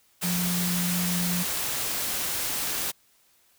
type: tone in noise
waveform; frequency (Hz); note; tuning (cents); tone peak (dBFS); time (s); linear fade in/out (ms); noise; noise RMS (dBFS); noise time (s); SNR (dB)
sine; 177.4; F3; +27; -26; 0.23-1.44; 20; white; -29; 0.21-2.92; 0
effects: white hiss -63 dBFS RMS until 3.58 s